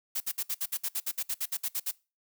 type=noise bursts; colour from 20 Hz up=blue; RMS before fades=-31 dBFS; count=16; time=0.15-1.914 s; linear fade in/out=10 ms; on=54 ms; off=60 ms; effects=noise-tail reverb RT60 0.3 s tail -23 dB re dry